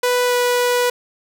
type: tone with pitch glide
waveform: sawtooth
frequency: 493.9 to 490.2 Hz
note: B4 to B4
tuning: 0 to -13 cents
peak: -11 dBFS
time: 0.03-0.9 s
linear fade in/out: 5 ms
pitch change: -13 cents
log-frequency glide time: 0.26-0.34 s
effects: none